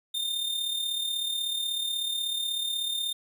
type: tone with amplitude modulation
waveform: 45% pulse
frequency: 3628 Hz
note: A#7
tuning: 48 cents flat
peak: -26 dBFS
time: 0.14-3.13 s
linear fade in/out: 10 ms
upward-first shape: sine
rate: 36.3 Hz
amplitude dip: 50%
effects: none